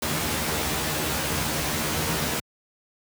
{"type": "noise with comb filter", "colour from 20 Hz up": "pink", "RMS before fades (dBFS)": -26, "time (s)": [0.02, 2.4], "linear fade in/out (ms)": 5, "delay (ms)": 13, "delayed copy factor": 1, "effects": ["high-pass 80 Hz 12 dB/octave"]}